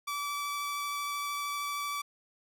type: tone with vibrato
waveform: sawtooth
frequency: 1154 Hz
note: D6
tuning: 31 cents flat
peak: -29 dBFS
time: 0.07-2.02 s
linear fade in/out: 10 ms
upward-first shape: triangle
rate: 13 Hz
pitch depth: 10 cents each way
effects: none